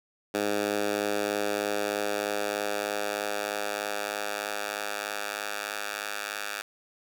10% pulse tone with high-pass filter sweep, 103.2 Hz, G#2, 10 cents flat, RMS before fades -31 dBFS, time 0.34-6.62 s, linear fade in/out 5 ms, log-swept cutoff 330 to 1300 Hz, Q 1, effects none

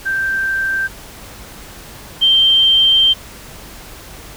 sine tone pair in turn, 1568 / 3143 Hz, G6 / G7, 0 / +4 cents, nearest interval octave, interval 1204 cents, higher second, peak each -15 / -8 dBFS, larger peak second, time 0.05-0.88 / 2.21-3.14 s, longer second, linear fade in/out 20 ms, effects added 50 Hz sine -43 dBFS peak until 4.36 s + pink hiss -36 dBFS RMS until 4.36 s

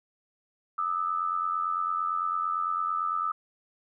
sine tone pair together, 1213.1 / 1302 Hz, D#6 / E6, -44 / -22 cents, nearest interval minor second, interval 122 cents, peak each -29 / -29 dBFS, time 0.78-3.32 s, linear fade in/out 5 ms, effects none

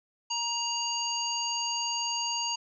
harmonic tone, 942 Hz, A#5, 18 cents sharp, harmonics 1 / 3 / 5 / 7, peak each -34 / -34 / -34 / -34 dBFS, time 0.3-2.56 s, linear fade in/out 10 ms, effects none

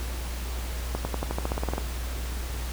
accelerating click train, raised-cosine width 1 ms, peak -14 dBFS, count 13, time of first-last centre 0.95-1.781 s, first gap 100 ms, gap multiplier 0.93, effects added 60 Hz sine -30 dBFS peak until 2.72 s + pink hiss -39 dBFS RMS until 2.72 s

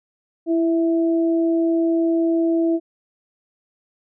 sine tone pair together, 332.1 / 657.7 Hz, E4 / E5, +13 / -4 cents, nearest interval octave, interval 1183 cents, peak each -16 / -26 dBFS, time 0.46-2.8 s, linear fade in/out 50 ms, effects none

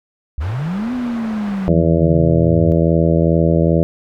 sine linear two-way sweep, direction up then down, 62.9 to 252.9 to 92.6 Hz, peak -18 dBFS, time 0.38-2.72 s, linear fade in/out 0 ms, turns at 0.93 s
white low-pass noise, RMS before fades -33 dBFS, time 0.4-1.69 s, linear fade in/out 20 ms, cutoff 1200 Hz, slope 12 dB/octave
harmonic tone, 82.41 Hz, E2, in tune, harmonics 1 / 2 / 3 / 4 / 5 / 6 / 7 / 8, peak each -19 / -14 / -23 / -19 / -22 / -21 / -20 / -26 dBFS, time 1.68-3.83 s, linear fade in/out 0 ms
effects none

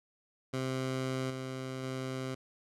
15% pulse tone with level steps, 130.81 Hz, C3, in tune, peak -26 / -31 / -29 dBFS, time 0.53-2.35 s, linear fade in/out 10 ms, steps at 1.3 / 1.83 s, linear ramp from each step 5 ms, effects low-pass 9000 Hz 12 dB/octave

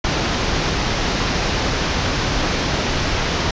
pink low-pass noise, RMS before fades -20 dBFS, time 0.04-3.51 s, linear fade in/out 5 ms, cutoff 6200 Hz, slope 48 dB/octave, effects resampled to 16000 Hz

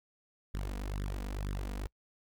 sawtooth tone with flanger, 49 Hz, G1, in tune, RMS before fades -37 dBFS, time 0.54-1.87 s, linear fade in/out 0 ms, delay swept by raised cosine 0.56 to 4.26 ms, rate 2.1 Hz, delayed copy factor +0.95, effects noise-tail reverb RT60 0.1 s tail -26 dB re dry

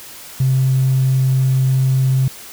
triangle tone, 131.7 Hz, C3, 12 cents sharp, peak -8 dBFS, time 0.4-2.28 s, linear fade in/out 5 ms, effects tanh soft clip ceiling -9 dBFS + white hiss -36 dBFS RMS until 2.52 s

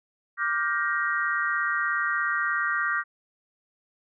sine chord, G minor seventh, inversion second, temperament just, 1176 / 1411.2 / 1568 / 1881.6 Hz, D6 / F6 / G6 / Bb6, +2 / +18 / 0 / +16 cents, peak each -29 dBFS, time 0.37-3.04 s, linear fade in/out 50 ms, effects none

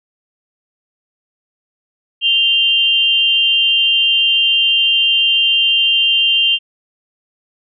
sine tone pair together, 2794 / 3147 Hz, F7 / G7, 0 / +6 cents, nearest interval major second, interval 206 cents, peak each -13 dBFS, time 2.21-6.59 s, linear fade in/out 50 ms, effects none

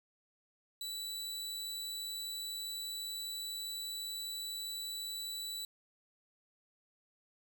sawtooth tone, 3951 Hz, B7, in tune, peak -36 dBFS, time 0.81-5.65 s, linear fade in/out 2 ms, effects none

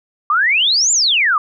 sine exponential two-way sweep, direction up then down, 1146 to 7459 to 1146 Hz, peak -11 dBFS, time 0.3-1.38 s, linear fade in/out 2 ms, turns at 0.92 s, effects none

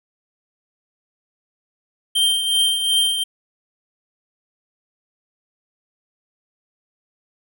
square tone with tremolo, 3154 Hz, G7, 10 cents sharp, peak -14 dBFS, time 2.15-3.24 s, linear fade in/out 10 ms, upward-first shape triangle, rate 2.7 Hz, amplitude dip 60%, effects none

